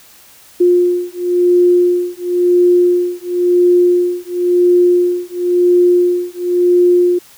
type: beating tone pair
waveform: sine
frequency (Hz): 354.3 / 355.26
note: F4 / F4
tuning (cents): +25 / +30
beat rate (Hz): 0.96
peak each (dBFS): -12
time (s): 0.6-7.19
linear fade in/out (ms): 10
effects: white hiss -43 dBFS RMS until 7.37 s